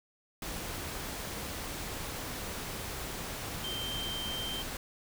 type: tone in noise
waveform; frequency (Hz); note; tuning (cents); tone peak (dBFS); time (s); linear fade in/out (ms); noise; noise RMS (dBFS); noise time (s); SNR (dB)
sine; 3136; G7; 0; -36; 3.64-4.62; 2; pink; -39; 0.42-4.77; 0
effects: none